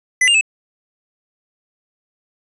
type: tone with pitch steps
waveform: square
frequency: 2007 / 2806 / 2609 Hz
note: B6 / F7 / E7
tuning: +27 / +8 / -18 cents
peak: -11 dBFS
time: 0.21-0.411 s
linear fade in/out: 5 ms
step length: 67 ms
effects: resampled to 24000 Hz